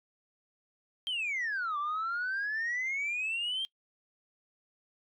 sine exponential two-way sweep, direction down then up, 3206 to 1151 to 3206 Hz, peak -29 dBFS, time 1.07-3.65 s, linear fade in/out 0 ms, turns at 1.78 s, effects noise-tail reverb RT60 0.1 s tail -23 dB re dry + tanh soft clip ceiling -28 dBFS

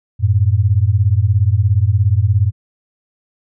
sine beating tone pair, 92.5 / 109.5 Hz, F#2 / A2, 0 / -8 cents, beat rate 17 Hz, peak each -13 dBFS, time 0.19-2.52 s, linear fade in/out 50 ms, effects none

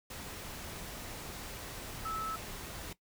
sine tone in noise, 1305 Hz, E6, 18 cents flat, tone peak -35 dBFS, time 2.05-2.36 s, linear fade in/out 5 ms, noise pink, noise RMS -44 dBFS, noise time 0.1-2.93 s, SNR +6 dB, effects noise-tail reverb RT60 0.1 s tail -17 dB re dry

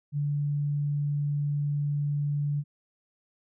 sine tone, 145.2 Hz, D3, 19 cents flat, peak -25 dBFS, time 0.12-2.64 s, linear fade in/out 50 ms, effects none

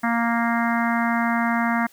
harmonic tone, 233.1 Hz, A#3, in tune, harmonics 1 / 3 / 4 / 5 / 6 / 7 / 8 / 9, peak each -22 / -27 / -28 / -29 / -30 / -30 / -31 / -32 dBFS, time 0.03-1.87 s, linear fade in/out 10 ms, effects white hiss -54 dBFS RMS until 1.92 s

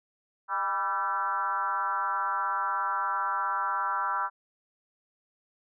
sine tone with frequency modulation, 1169 Hz, D6, 8 cents flat, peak -26 dBFS, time 0.48-4.3 s, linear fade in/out 50 ms, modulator 185 Hz, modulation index 1.7, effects none

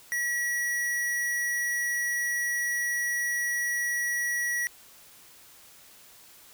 square tone, 1927 Hz, B6, 43 cents flat, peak -27 dBFS, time 0.12-4.67 s, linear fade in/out 0 ms, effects white hiss -53 dBFS RMS until 6.53 s

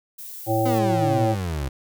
violet noise, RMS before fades -37 dBFS, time 0.18-0.79 s, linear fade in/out 10 ms
harmonic tone, 110.7 Hz, A2, 11 cents sharp, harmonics 1 / 3 / 5 / 7, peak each -24 / -24 / -24 / -24 dBFS, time 0.46-1.36 s, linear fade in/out 50 ms
30% pulse exponential sweep, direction down, 261.6 to 64.2 Hz, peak -22 dBFS, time 0.65-1.69 s, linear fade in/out 10 ms
effects none

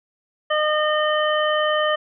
harmonic tone, 610 Hz, D#5, 34 cents flat, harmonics 1 / 2 / 3 / 5, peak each -20 / -23 / -25 / -27 dBFS, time 0.5-1.96 s, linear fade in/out 10 ms, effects none

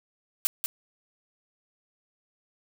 blue noise with echo, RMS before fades -23 dBFS, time 0.45-0.47 s, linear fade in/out 0 ms, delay 190 ms, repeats 1, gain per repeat -6 dB, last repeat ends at 0.66 s, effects none

